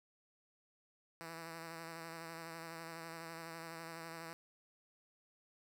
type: tone with vibrato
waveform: 5% pulse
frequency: 164.81 Hz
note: E3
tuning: in tune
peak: -35 dBFS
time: 1.21-4.33 s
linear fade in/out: 0 ms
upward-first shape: sine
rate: 12 Hz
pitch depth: 28 cents each way
effects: none